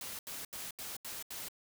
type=noise bursts; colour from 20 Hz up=white; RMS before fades=-43 dBFS; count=6; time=0.01-1.485 s; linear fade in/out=2 ms; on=180 ms; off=79 ms; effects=none